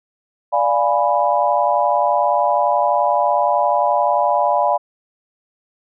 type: chord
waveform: sine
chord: D diminished seventh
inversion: none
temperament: equal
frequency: 587.3 / 698.5 / 830.6 / 987.8 Hz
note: D5 / F5 / Ab5 / Cb6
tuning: 0 / 0 / 0 / 0 cents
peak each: -19 dBFS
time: 0.52-4.78 s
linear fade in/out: 20 ms
effects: none